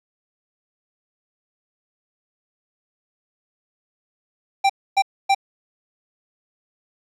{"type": "tone bursts", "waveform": "square", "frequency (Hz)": 785, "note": "G5", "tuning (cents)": 2, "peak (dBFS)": -14, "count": 3, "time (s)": [4.64, 5.348], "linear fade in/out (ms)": 10, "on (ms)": 56, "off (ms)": 270, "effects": ["low-pass 6000 Hz 12 dB/octave", "9-bit"]}